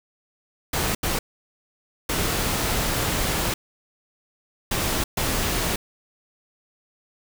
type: noise bursts at uneven times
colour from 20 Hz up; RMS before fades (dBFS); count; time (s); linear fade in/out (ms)
pink; -24; 5; 0.73-0.95 / 1.03-1.19 / 2.09-3.54 / 4.71-5.04 / 5.17-5.76; 5
effects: none